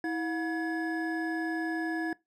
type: tone cluster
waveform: triangle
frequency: 324.6 / 720 / 1693 Hz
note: E4 / F#5 / G#6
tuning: -27 / -47 / +33 cents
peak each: -29 / -37 / -34 dBFS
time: 0.04-2.13 s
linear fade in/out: 2 ms
effects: noise-tail reverb RT60 0.2 s tail -22 dB re dry